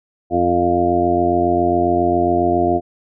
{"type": "harmonic tone", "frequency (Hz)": 87.31, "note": "F2", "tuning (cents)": 0, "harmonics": [1, 2, 3, 4, 5, 7, 8], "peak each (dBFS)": [-26, -28, -22, -18, -25, -24, -17], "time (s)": [0.3, 2.81], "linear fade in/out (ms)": 50, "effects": []}